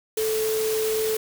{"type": "tone in noise", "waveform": "sine", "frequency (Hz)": 437.6, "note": "A4", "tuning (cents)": -9, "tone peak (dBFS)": -22, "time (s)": [0.17, 1.17], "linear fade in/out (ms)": 5, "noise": "white", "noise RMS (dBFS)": -31, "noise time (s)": [0.17, 1.17], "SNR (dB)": 6, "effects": []}